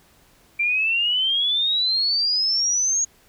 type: exponential sweep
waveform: sine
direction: up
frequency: 2350 to 6670 Hz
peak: -18 dBFS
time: 0.59-3.05 s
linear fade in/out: 10 ms
effects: pink hiss -56 dBFS RMS until 3.28 s